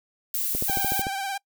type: noise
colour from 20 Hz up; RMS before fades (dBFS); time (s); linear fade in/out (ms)
violet; -27; 0.34-1.02; 2
type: click train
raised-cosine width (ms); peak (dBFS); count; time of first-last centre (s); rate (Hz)
2; -17; 8; 0.55-1.069; 13.5
type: tone with vibrato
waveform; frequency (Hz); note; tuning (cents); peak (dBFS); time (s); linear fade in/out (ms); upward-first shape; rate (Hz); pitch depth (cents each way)
sawtooth; 784; G5; 0; -24; 0.68-1.38; 10; sine; 18; 41
effects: noise-tail reverb RT60 0.1 s tail -25 dB re dry